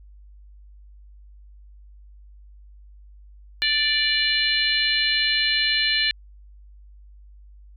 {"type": "harmonic tone", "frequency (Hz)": 587.3, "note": "D5", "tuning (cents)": 0, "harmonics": [3, 4, 5, 6, 7], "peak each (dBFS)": [-25, -26, -25, -29, -23], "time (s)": [3.62, 6.11], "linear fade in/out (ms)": 0, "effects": ["added 50 Hz sine -44 dBFS peak until 7.76 s"]}